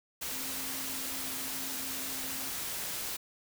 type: tone in noise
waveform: sine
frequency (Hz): 265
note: C4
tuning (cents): +22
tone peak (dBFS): -47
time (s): 0.31-2.5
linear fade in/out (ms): 10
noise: white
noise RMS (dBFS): -37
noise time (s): 0.21-3.17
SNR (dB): -13
effects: none